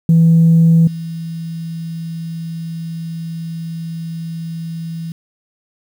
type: tone with level steps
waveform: sine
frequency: 164.81 Hz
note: E3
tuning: in tune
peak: -5 / -22 dBFS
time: 0.09-5.12 s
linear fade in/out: 2 ms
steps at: 0.87 s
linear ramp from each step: 5 ms
effects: tanh soft clip ceiling -3 dBFS + 7-bit